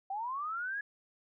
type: linear sweep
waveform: sine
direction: up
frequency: 754 to 1695 Hz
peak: -34 dBFS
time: 0.1-0.81 s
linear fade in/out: 5 ms
effects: none